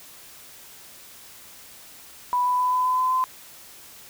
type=tone with pitch steps; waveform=sine; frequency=987.8 / 994.1 / 1000.4 / 1006.8 / 1013.2 / 1019.7 / 1026.2 Hz; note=B5 / B5 / B5 / B5 / B5 / C6 / C6; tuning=0 / +11 / +22 / +33 / +44 / -45 / -34 cents; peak=-19 dBFS; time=2.33-3.24 s; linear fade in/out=0 ms; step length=130 ms; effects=white hiss -46 dBFS RMS until 4.09 s